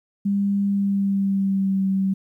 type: tone with pitch glide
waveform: sine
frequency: 200 to 192.52 Hz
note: G3 to G3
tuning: +35 to -31 cents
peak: -18 dBFS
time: 0.25-2.14 s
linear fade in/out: 10 ms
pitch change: -66 cents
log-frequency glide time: 0.67-1.83 s
effects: 10-bit